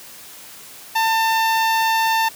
sawtooth tone with notch filter, 896 Hz, A5, 31 cents sharp, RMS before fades -18 dBFS, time 0.95-2.29 s, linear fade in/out 10 ms, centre 8500 Hz, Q 1.2, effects white hiss -40 dBFS RMS until 2.35 s + high-pass 80 Hz 12 dB/octave

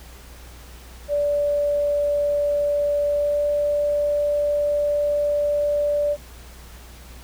sine tone with pitch glide, 581 to 584.7 Hz, D5 to D5, -19 to -8 cents, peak -18 dBFS, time 1.08-6.17 s, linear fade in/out 50 ms, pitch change +11 cents, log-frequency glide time 3.06-3.44 s, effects added 60 Hz sine -41 dBFS peak until 7.23 s + pink hiss -46 dBFS RMS until 7.23 s

